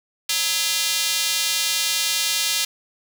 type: tone with high-pass filter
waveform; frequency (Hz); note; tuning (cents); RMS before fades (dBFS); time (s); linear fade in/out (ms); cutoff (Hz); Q
square; 185; F#3; 0; -22; 0.29-2.65; 5; 3600; 1.2
effects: none